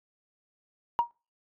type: tone with exponential decay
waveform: sine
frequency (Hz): 946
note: A#5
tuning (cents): +25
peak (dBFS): -16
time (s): 0.99-1.11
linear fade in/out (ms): 0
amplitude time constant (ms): 25
effects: noise-tail reverb RT60 0.3 s tail -24 dB re dry + tanh soft clip ceiling -15 dBFS